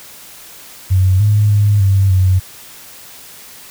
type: tone with pitch steps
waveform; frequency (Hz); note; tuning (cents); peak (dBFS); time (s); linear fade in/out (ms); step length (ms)
sine; 93.7 / 104.7 / 103.1 / 97.3 / 93.2; F#2 / G#2 / G#2 / G2 / F#2; +22 / +15 / -12 / -12 / +13; -8; 0.9-2.4; 20; 300
effects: white hiss -37 dBFS RMS until 3.7 s